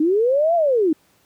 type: linear two-way sweep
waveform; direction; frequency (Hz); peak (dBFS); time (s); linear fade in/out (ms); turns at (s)
sine; up then down; 293.7 to 698.5 to 293.7; -14; 0-0.93; 5; 0.55
effects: pink hiss -59 dBFS RMS until 1.25 s + high-pass 100 Hz 12 dB/octave